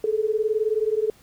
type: beating tone pair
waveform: sine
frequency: 423.8 / 442.8 Hz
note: G#4 / A4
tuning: +35 / +11 cents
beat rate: 19 Hz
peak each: -23 dBFS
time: 0.04-1.1 s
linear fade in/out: 2 ms
effects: pink hiss -55 dBFS RMS until 1.22 s